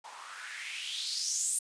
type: noise with band-pass filter sweep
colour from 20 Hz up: blue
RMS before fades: -36 dBFS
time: 0.04-1.59 s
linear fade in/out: 5 ms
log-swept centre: 830 to 9200 Hz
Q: 4.7
effects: resampled to 22050 Hz